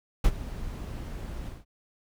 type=noise with ADSR envelope; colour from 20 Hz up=brown; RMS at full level=-19 dBFS; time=0.24-1.65 s; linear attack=7 ms; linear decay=58 ms; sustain=-17 dB; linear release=180 ms; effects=none